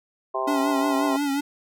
harmonic tone, 130.81 Hz, C3, in tune, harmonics 3 / 4 / 5 / 6 / 7 / 8, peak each -31 / -36 / -28 / -32 / -34 / -28 dBFS, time 0.34-1.17 s, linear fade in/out 10 ms
square tone with vibrato, 281.9 Hz, C#4, 29 cents sharp, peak -23 dBFS, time 0.47-1.41 s, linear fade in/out 10 ms, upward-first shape triangle, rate 5.6 Hz, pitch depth 66 cents each way
effects none

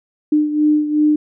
sine beating tone pair, 300.8 / 303.5 Hz, D4 / D#4, +42 / -43 cents, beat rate 2.7 Hz, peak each -13 / -19 dBFS, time 0.32-1.16 s, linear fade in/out 5 ms, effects none

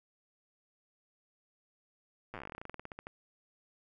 slowing click train, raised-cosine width 0.5 ms, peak -28 dBFS, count 24, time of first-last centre 2.34-3.069 s, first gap 8 ms, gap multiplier 1.11, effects none

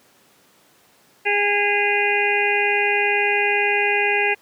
harmonic tone with a mistuned harmonic, 410 Hz, G#4, 22 cents flat, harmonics 1 / 2 / 4 / 5 / 6 / 7, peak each -23 / -24 / -25 / -23 / -22 / -26 dBFS, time 1.25-4.35 s, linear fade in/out 20 ms, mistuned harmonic 7, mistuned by -69 cents, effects pink hiss -55 dBFS RMS until 4.41 s + high-pass 200 Hz 12 dB/octave

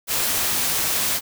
white noise, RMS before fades -22 dBFS, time 0.07-1.21 s, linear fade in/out 50 ms, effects none

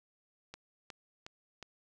click train, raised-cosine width 0.2 ms, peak -28 dBFS, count 4, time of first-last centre 0.54-1.627 s, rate 2.76 Hz, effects none

